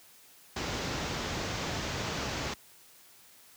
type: low-pass noise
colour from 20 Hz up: pink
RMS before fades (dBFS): -34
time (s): 0.56-2.54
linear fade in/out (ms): 5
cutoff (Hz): 6900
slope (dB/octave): 48
effects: white hiss -57 dBFS RMS until 3.56 s + high-pass 60 Hz 12 dB/octave